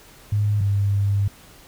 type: tone pair in turn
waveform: sine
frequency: 103.83 / 100.23 Hz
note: G#2 / G2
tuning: 0 / +39 cents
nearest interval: minor second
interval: 61 cents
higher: first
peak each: -17 dBFS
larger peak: neither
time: 0.32-0.61 / 0.61-1.28 s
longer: second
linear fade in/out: 5 ms
effects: pink hiss -48 dBFS RMS until 1.67 s